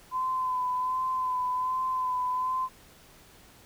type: tone with vibrato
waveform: sine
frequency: 1017 Hz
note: C6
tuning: 50 cents flat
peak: -26 dBFS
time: 0.11-2.69 s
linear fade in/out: 50 ms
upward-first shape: sine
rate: 1.3 Hz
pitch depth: 27 cents each way
effects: pink hiss -55 dBFS RMS until 3.65 s